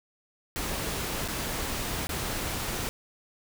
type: noise with dropouts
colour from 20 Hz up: pink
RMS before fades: -32 dBFS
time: 0.56-2.89 s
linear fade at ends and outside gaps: 0 ms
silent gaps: 1.278-1.285 / 2.07-2.092 s
effects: none